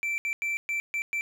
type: tone bursts at uneven times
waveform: triangle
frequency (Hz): 2338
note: D7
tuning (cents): -8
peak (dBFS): -25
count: 6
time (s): 0.03-0.18 / 0.25-0.33 / 0.42-0.57 / 0.69-0.8 / 0.94-1.02 / 1.13-1.21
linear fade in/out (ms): 0
effects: none